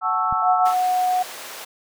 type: chord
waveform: sine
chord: F# minor seventh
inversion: none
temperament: equal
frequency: 740 / 880 / 1108.7 / 1318.5 Hz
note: F#5 / A5 / C#6 / E6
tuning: 0 / 0 / 0 / 0 cents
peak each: -25 / -26 / -27 / -21 dBFS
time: 0.01-0.75 s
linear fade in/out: 50 ms
type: click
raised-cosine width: 5 ms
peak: -21 dBFS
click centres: 0.326 s
type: tone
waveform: sine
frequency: 733 Hz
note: F#5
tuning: 16 cents flat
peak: -17 dBFS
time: 0.42-1.23 s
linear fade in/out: 10 ms
type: high-pass noise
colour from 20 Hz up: pink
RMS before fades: -36 dBFS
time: 0.65-1.65 s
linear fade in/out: 10 ms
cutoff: 590 Hz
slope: 12 dB/octave
effects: none